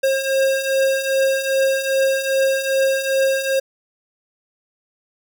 square beating tone pair, 535 / 537.5 Hz, C5 / C5, +38 / +47 cents, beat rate 2.5 Hz, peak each -23 / -18 dBFS, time 0.03-3.6 s, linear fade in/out 10 ms, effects none

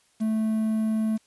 triangle tone with quantisation, 219.1 Hz, A3, 7 cents flat, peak -20 dBFS, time 0.2-1.18 s, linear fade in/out 20 ms, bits 8, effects white hiss -64 dBFS RMS until 1.26 s + resampled to 24000 Hz

